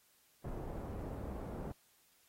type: low-pass noise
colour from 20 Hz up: pink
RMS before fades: -43 dBFS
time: 0.44-1.72 s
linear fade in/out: 5 ms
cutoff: 650 Hz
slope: 12 dB/octave
effects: white hiss -70 dBFS RMS until 2.28 s + AAC 48 kbps